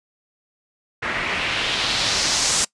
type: noise with low-pass filter sweep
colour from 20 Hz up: white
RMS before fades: -22 dBFS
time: 1.02-2.65 s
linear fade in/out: 10 ms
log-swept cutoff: 1800 to 7600 Hz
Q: 1.9
effects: noise-tail reverb RT60 0.1 s tail -22 dB re dry + resampled to 24000 Hz